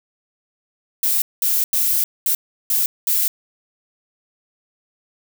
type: noise bursts at uneven times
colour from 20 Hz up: violet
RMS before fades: -18 dBFS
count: 6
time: 1.03-1.22 / 1.42-1.64 / 1.73-2.04 / 2.26-2.35 / 2.7-2.86 / 3.07-3.28 s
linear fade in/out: 2 ms
effects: none